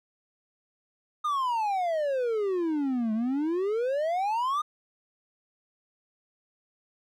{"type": "exponential two-way sweep", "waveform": "triangle", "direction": "down then up", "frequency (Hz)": [1239, 213.1, 1239], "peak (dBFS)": -23, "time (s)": [1.24, 4.62], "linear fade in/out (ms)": 10, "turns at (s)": 3.13, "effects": []}